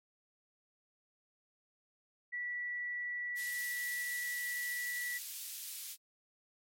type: tone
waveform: sine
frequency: 1952 Hz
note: B6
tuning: 21 cents flat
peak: -36 dBFS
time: 2.32-5.19 s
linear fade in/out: 20 ms
type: high-pass noise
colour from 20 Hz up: white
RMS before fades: -44 dBFS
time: 3.35-5.97 s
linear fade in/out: 50 ms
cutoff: 3100 Hz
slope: 12 dB/octave
effects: MP3 64 kbps